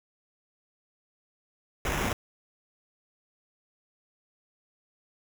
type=noise with sample-and-hold; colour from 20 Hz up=pink; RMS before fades=-29 dBFS; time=1.85-2.13 s; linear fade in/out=2 ms; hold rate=4410 Hz; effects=none